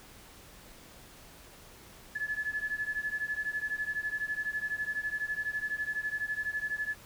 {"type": "beating tone pair", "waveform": "sine", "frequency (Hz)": [1713, 1725], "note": ["A6", "A6"], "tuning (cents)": [-47, -35], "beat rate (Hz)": 12, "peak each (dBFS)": [-34, -35], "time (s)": [2.15, 6.95], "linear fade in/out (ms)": 10, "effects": ["pink hiss -53 dBFS RMS until 7.05 s"]}